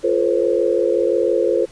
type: tone cluster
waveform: sine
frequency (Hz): 348.1 / 429.7 / 491.2 / 537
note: F4 / A4 / B4 / C5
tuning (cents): -6 / -41 / -9 / +45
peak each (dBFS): -20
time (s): 0.03-1.66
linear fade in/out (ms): 20
effects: pink hiss -46 dBFS RMS until 1.71 s + resampled to 22050 Hz